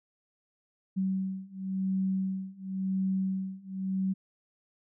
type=beating tone pair; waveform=sine; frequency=189.8 / 190.74 Hz; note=F#3 / G3; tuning=+44 / -47 cents; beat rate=0.94 Hz; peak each=-32 / -31 dBFS; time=0.96-4.14 s; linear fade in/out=20 ms; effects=none